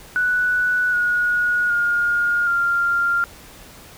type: tone with pitch steps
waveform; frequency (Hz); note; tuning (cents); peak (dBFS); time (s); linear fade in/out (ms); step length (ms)
sine; 1480 / 1450.4 / 1421.4 / 1392.9; F#6 / F#6 / F6 / F6; 0 / -35 / +30 / -5; -16; 0.16-3.24; 0; 770
effects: pink hiss -43 dBFS RMS until 3.97 s